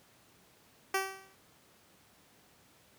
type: tone with exponential decay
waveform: 10% pulse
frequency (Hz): 385.2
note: G4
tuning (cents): -30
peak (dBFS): -18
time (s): 0.94-1.35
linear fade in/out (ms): 5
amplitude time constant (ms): 89
effects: pink hiss -63 dBFS RMS until 2.98 s + high-pass 100 Hz 12 dB/octave